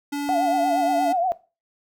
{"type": "tone", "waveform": "square", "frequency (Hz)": 286.7, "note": "D4", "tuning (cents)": -42, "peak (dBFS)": -25, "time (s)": [0.12, 1.13], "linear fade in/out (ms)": 10}
{"type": "tone with vibrato", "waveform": "sine", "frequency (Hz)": 716, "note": "F5", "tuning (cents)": 43, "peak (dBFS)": -19, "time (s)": [0.29, 1.32], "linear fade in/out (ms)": 0, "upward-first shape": "triangle", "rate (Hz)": 8.5, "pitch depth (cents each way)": 130}
{"effects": ["noise-tail reverb RT60 0.3 s tail -18 dB re dry"]}